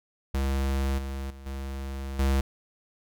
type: tone with level steps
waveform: square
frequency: 67.7 Hz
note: C#2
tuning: 40 cents flat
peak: -25 / -32 / -43 / -33 / -22 dBFS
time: 0.34-2.41 s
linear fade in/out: 5 ms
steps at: 0.98 / 1.3 / 1.46 / 2.19 s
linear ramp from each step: 5 ms
effects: none